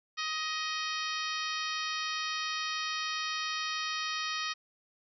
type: harmonic tone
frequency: 627 Hz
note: D#5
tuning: 13 cents sharp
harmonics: 2 / 3 / 4 / 5 / 6 / 7 / 8 / 9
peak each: -37 / -39 / -40 / -41 / -42 / -42 / -43 / -44 dBFS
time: 0.17-4.54 s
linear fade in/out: 20 ms
effects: none